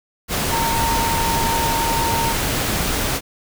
sine tone in noise, 918 Hz, A#5, 27 cents flat, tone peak -20 dBFS, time 0.49-2.35 s, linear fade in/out 50 ms, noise pink, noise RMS -21 dBFS, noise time 0.28-3.21 s, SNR -2 dB, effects none

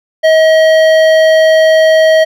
sine tone with hard clipping, 636 Hz, D#5, 38 cents sharp, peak -6 dBFS, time 0.23-2.25 s, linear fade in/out 20 ms, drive 12 dB, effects none

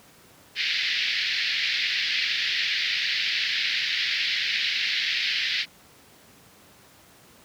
pink band-pass noise, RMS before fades -26 dBFS, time 0.55-5.66 s, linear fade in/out 50 ms, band 1800 to 4800 Hz, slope 48 dB/octave, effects pink hiss -53 dBFS RMS until 7.44 s + high-pass 100 Hz 12 dB/octave

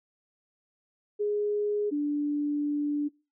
sine tone pair in turn, 415.3 / 292.7 Hz, G#4 / D4, 0 / -6 cents, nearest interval tritone, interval 606 cents, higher first, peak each -25 dBFS, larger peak neither, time 1.19-1.91 / 1.91-3.09 s, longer second, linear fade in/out 20 ms, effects noise-tail reverb RT60 0.3 s tail -23 dB re dry

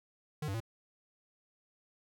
square tone with pitch steps, 151.5 / 97.7 / 113.7 Hz, D#3 / G2 / A#2, -46 / -5 / -43 cents, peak -35 dBFS, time 0.42-0.603 s, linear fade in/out 5 ms, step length 61 ms, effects none

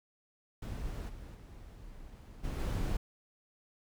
brown noise with level steps, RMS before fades -39 / -47 / -50 / -36 / -33 dBFS, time 0.62-2.97 s, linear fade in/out 5 ms, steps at 1.08 / 1.34 / 2.43 / 2.58 s, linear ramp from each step 20 ms, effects none

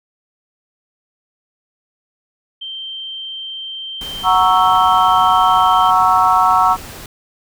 sine tone, 3136 Hz, G7, in tune, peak -25 dBFS, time 2.61-5.91 s, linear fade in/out 10 ms
pink noise, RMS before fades -33 dBFS, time 4.01-7.06 s, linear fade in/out 2 ms
sine chord, F# dominant seventh, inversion none, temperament equal, 740 / 932.3 / 1108.7 / 1318.5 Hz, F#5 / A#5 / C#6 / E6, 0 / 0 / 0 / 0 cents, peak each -15 dBFS, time 4.23-6.77 s, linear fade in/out 50 ms
effects none

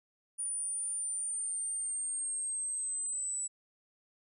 sine linear sweep, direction down, 9500 to 7902 Hz, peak -33 dBFS, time 0.38-3.48 s, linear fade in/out 20 ms, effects none

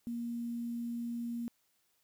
sine tone with quantisation, 235.7 Hz, A#3, 19 cents sharp, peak -35 dBFS, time 0.07-1.48 s, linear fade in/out 0 ms, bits 10, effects white hiss -75 dBFS RMS until 2.03 s

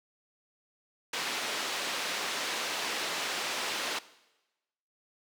white band-pass noise, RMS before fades -34 dBFS, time 1.13-3.99 s, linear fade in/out 5 ms, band 300 to 4200 Hz, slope 12 dB/octave, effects noise-tail reverb RT60 1.0 s tail -18 dB re dry

